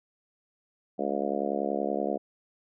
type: harmonic tone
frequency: 70.5 Hz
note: C#2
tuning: 30 cents sharp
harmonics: 3 / 4 / 5 / 6 / 7 / 8 / 9 / 10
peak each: -35 / -35 / -35 / -35 / -35 / -35 / -35 / -35 dBFS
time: 0.98-2.18 s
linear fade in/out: 20 ms
effects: none